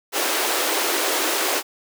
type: high-pass noise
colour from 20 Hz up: pink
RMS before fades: -22 dBFS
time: 0.12-1.63 s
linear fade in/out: 50 ms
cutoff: 310 Hz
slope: 48 dB/octave
effects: none